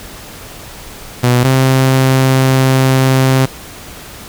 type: tone pair in turn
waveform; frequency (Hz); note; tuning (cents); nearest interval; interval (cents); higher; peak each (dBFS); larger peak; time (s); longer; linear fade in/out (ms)
sawtooth; 123.47 / 131.84; B2 / C3; 0 / +14; minor second; 114; second; -4; neither; 1.23-1.44 / 1.44-3.46; second; 10
effects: pink hiss -32 dBFS RMS until 4.28 s